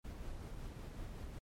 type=noise with tremolo; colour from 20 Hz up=brown; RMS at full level=-45 dBFS; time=0.04-1.39 s; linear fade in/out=10 ms; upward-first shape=sine; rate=5.4 Hz; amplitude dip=25%; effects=MP3 64 kbps